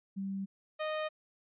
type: tone pair in turn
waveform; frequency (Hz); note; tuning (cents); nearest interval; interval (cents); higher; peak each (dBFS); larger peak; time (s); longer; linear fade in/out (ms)
sine / sawtooth; 194.8 / 618.5; G3 / D#5; -11 / -10; octave + minor sixth; 2001; second; -34 / -29; second; 0.16-0.46 / 0.79-1.09; neither; 20
effects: resampled to 8000 Hz